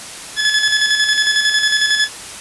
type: tone with tremolo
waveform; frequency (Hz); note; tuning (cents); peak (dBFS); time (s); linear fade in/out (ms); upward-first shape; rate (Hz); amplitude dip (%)
20% pulse; 1713; A6; -47; -6; 0.36-2.09; 50; square; 11; 45
effects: white hiss -31 dBFS RMS until 2.4 s + resampled to 24000 Hz